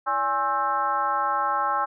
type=tone with frequency modulation; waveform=sine; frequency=1073 Hz; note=C6; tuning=43 cents sharp; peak=-21 dBFS; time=0.06-1.86 s; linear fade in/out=20 ms; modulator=247 Hz; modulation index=1.4; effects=none